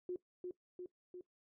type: tone with echo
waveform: sine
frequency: 360.3 Hz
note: F#4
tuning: 46 cents flat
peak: -37 dBFS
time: 0.09-0.16 s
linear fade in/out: 2 ms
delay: 350 ms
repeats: 3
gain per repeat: -3 dB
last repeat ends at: 1.21 s
effects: noise-tail reverb RT60 0.1 s tail -18 dB re dry